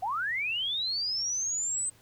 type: linear sweep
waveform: sine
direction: up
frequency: 698.5 to 8220 Hz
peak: -28 dBFS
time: 0.02-1.9 s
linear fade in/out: 10 ms
effects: added 110 Hz sine -61 dBFS peak until 2.01 s + pink hiss -60 dBFS RMS until 2.01 s